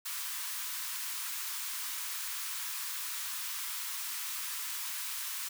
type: high-pass noise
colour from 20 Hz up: white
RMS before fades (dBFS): -38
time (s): 0.05-5.49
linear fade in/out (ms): 10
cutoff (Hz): 910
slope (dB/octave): 96
effects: none